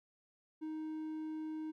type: tone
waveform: triangle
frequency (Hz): 312.6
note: D#4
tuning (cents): +8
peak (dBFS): -37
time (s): 0.61-1.72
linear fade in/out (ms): 20
effects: none